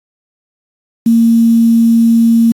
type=tone with quantisation; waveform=sine; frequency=230 Hz; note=A#3; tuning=23 cents flat; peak=-5 dBFS; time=1.06-2.52 s; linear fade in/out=5 ms; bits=5; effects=AAC 64 kbps